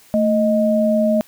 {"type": "tone pair together", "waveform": "sine", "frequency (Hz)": [222.2, 623], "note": ["A3", "D#5"], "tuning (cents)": [17, 2], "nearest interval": "octave + tritone", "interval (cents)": 1785, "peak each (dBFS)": -16, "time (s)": [0.14, 1.21], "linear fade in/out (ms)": 0, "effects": ["white hiss -49 dBFS RMS until 1.27 s"]}